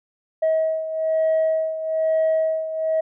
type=beating tone pair; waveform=sine; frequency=638 / 639.1 Hz; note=D#5 / D#5; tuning=+43 / +46 cents; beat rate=1.1 Hz; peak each=-18 / -23 dBFS; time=0.42-3.01 s; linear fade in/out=10 ms; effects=tanh soft clip ceiling -14 dBFS